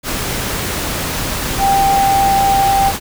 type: tone in noise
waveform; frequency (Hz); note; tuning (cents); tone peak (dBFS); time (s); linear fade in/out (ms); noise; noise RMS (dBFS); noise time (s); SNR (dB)
sine; 787; G5; +7; -10; 1.58-2.93; 50; pink; -20; 0.03-3; +7
effects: none

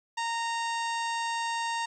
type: harmonic tone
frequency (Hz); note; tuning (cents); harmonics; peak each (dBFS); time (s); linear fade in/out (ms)
925; A#5; -14; 1 / 2 / 3 / 4 / 5 / 6 / 7 / 8 / 9; -30 / -36 / -40 / -42 / -44 / -46 / -47 / -48 / -49; 0.17-1.86; 10
effects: 11-bit

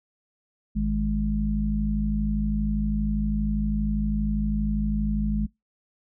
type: harmonic tone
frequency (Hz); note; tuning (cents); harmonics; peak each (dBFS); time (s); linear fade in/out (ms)
52.5; G#1; +19; 1 / 3 / 4; -25 / -32 / -25; 0.75-5.47; 20
effects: noise-tail reverb RT60 0.2 s tail -25 dB re dry

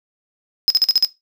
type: tone bursts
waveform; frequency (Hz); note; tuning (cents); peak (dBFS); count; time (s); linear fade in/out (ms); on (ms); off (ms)
triangle; 5090; D#8; +39; -8; 6; 0.68-1.048; 0; 23; 46
effects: noise-tail reverb RT60 0.2 s tail -17 dB re dry

